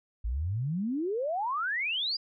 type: exponential sweep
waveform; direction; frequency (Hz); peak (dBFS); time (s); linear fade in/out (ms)
sine; up; 51.7 to 4961; -28; 0.24-2.17; 10
effects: none